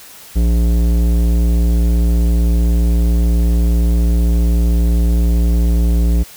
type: tone with tanh clipping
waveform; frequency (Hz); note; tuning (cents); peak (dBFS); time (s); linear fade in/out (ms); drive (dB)
sine; 57.8; A#1; -14; -12; 0.35-6.24; 20; 15
effects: white hiss -38 dBFS RMS until 6.36 s